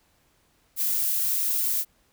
violet noise, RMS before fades -25 dBFS, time 0.76-1.85 s, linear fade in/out 50 ms, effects pink hiss -65 dBFS RMS until 2.12 s

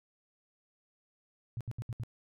sine tone bursts, 116.54 Hz, A#2, in tune, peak -34 dBFS, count 5, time 1.57-2.035 s, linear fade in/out 0 ms, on 37 ms, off 70 ms, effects none

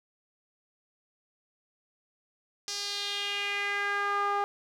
sawtooth tone with band-pass filter sweep, 405.1 Hz, G#4, 43 cents flat, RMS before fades -31 dBFS, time 2.68-4.44 s, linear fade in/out 0 ms, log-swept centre 5400 to 970 Hz, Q 3.1, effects none

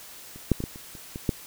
clicks, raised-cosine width 3 ms, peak -30 / -6 / -18 / -16 / -29 / -30 / -21 / -9 dBFS, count 8, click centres 0.36 / 0.517 / 0.604 / 0.639 / 0.759 / 0.952 / 1.159 / 1.292 s, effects white hiss -45 dBFS RMS until 1.46 s

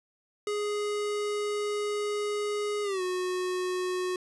square tone with pitch glide, 415.3 to 365.7 Hz, G#4 to F#4, 0 to -20 cents, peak -29 dBFS, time 0.47-4.16 s, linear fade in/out 2 ms, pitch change -220 cents, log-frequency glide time 2.83-3.02 s, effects resampled to 24000 Hz + 11-bit

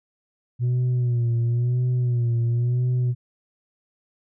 sine tone with vibrato, 121.1 Hz, B2, 34 cents flat, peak -16 dBFS, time 0.59-3.15 s, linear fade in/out 50 ms, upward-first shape sine, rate 0.97 Hz, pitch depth 60 cents each way, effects tanh soft clip ceiling -18 dBFS

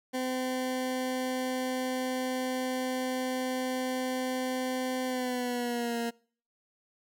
20% pulse tone with pitch glide, 256.4 to 233.8 Hz, C4 to A#3, -35 to +5 cents, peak -25 dBFS, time 0.13-6.11 s, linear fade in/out 20 ms, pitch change -160 cents, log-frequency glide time 5.06-5.98 s, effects noise-tail reverb RT60 0.5 s tail -26 dB re dry

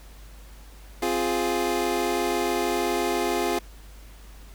25% pulse chord, F minor, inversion second, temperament equal, 261.6 / 349.2 / 415.3 Hz, C4 / F4 / Ab4, 0 / 0 / 0 cents, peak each -27 / -22 / -24 dBFS, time 1.02-3.59 s, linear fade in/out 5 ms, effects added 50 Hz sine -43 dBFS peak until 4.54 s + pink hiss -52 dBFS RMS until 4.54 s

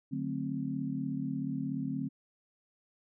sine chord, D dominant seventh, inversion none, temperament just, 146.83 / 183.54 / 220.2 / 264.3 Hz, D3 / F#3 / A3 / C4, 0 / -14 / +2 / +18 cents, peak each -38 / -40 / -39 / -35 dBFS, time 0.11-2.09 s, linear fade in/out 20 ms, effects none

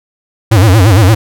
square tone with vibrato, 101.3 Hz, G#2, 43 cents flat, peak -4 dBFS, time 0.51-1.15 s, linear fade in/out 10 ms, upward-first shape sine, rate 8.7 Hz, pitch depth 220 cents each way, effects none

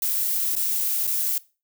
violet noise with dropouts, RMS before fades -24 dBFS, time 0.02-1.38 s, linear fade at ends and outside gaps 2 ms, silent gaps 0.553-0.564 / 1.07-1.075 s, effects noise-tail reverb RT60 0.3 s tail -20 dB re dry

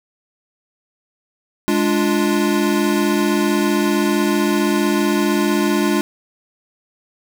square chord, D diminished, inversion second, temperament equal, 207.7 / 293.7 / 349.2 Hz, Ab3 / D4 / F4, 0 / 0 / 0 cents, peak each -20 dBFS, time 1.68-6.01 s, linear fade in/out 0 ms, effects none

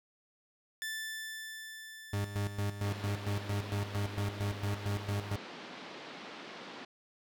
sawtooth tone with exponential decay, 1760 Hz, A6, in tune, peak -32 dBFS, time 0.82-4.96 s, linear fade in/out 0 ms, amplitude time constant 900 ms
40% pulse tone with tremolo, 101.4 Hz, G#2, 41 cents flat, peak -30 dBFS, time 2.13-5.36 s, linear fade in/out 5 ms, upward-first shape square, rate 4.4 Hz, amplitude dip 70%
pink band-pass noise, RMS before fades -47 dBFS, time 2.84-6.85 s, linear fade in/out 5 ms, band 200 to 4500 Hz, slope 24 dB/octave
effects none

